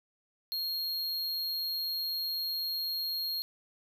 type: tone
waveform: square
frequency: 4256 Hz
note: C8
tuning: 29 cents sharp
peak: -32 dBFS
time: 0.52-3.42 s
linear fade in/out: 0 ms
effects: none